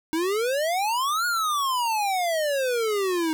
square exponential two-way sweep, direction up then down, 311.1 to 1457 to 311.1 Hz, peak -23 dBFS, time 0.13-3.33 s, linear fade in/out 0 ms, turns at 1.26 s, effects none

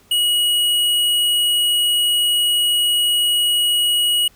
square tone, 2907 Hz, F#7, 31 cents flat, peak -15 dBFS, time 0.11-4.28 s, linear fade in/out 5 ms, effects pink hiss -53 dBFS RMS until 4.35 s

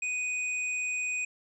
square tone, 2489 Hz, D#7, in tune, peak -30 dBFS, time 0.02-1.25 s, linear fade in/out 5 ms, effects resampled to 24000 Hz

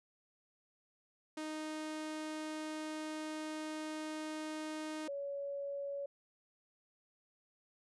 sawtooth / sine tone pair in turn, 310 / 562 Hz, D#4 / C#5, -6 / +24 cents, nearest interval minor seventh, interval 1030 cents, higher second, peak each -36 / -38 dBFS, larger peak first, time 1.37-5.08 / 5.08-6.06 s, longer first, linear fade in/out 5 ms, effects resampled to 24000 Hz

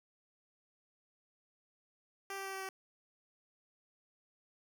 10% pulse tone with pitch steps, 392 / 389.5 / 387.1 / 384.6 / 382.2 Hz, G4 / G4 / G4 / G4 / G4, 0 / -11 / -22 / -33 / -44 cents, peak -32 dBFS, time 2.3-2.69 s, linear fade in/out 2 ms, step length 78 ms, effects none

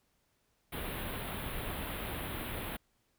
pink band-stop noise, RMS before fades -39 dBFS, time 0.72-2.77 s, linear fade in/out 10 ms, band 3700 to 10000 Hz, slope 48 dB/octave, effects pink hiss -75 dBFS RMS until 3.18 s

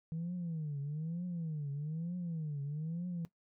sine tone with vibrato, 158.8 Hz, D#3, 36 cents sharp, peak -34 dBFS, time 0.12-3.25 s, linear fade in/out 0 ms, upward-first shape triangle, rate 1.1 Hz, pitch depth 230 cents each way, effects noise-tail reverb RT60 0.1 s tail -17 dB re dry + tanh soft clip ceiling -33 dBFS

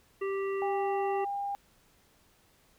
harmonic tone, 391.3 Hz, G4, 3 cents flat, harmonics 1 / 3 / 5 / 7, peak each -30 / -40 / -44 / -47 dBFS, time 0.21-1.25 s, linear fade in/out 10 ms
sine tone, 803 Hz, G5, 41 cents sharp, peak -31 dBFS, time 0.62-1.55 s, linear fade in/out 0 ms
effects pink hiss -65 dBFS RMS until 2.78 s

